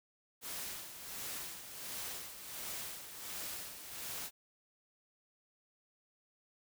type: noise with tremolo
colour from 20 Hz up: white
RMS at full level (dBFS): -42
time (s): 0.41-4.31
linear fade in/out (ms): 50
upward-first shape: sine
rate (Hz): 1.4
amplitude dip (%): 60
effects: none